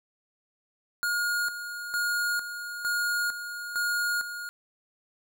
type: tone with tremolo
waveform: square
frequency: 1430 Hz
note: F6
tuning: 41 cents sharp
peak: -26 dBFS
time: 1.03-4.49 s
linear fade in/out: 0 ms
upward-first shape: square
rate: 1.1 Hz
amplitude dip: 65%
effects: none